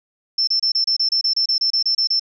sine tone bursts, 5340 Hz, E8, 22 cents sharp, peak -15 dBFS, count 15, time 0.38-2.196 s, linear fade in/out 5 ms, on 94 ms, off 29 ms, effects none

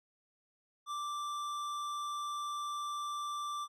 sine tone with tanh clipping, 1174.7 Hz, D6, in tune, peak -38 dBFS, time 0.86-3.68 s, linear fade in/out 50 ms, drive 15 dB, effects none

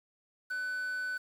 triangle tone with quantisation, 1500 Hz, F#6, 23 cents sharp, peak -31 dBFS, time 0.5-1.18 s, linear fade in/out 10 ms, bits 9, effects none

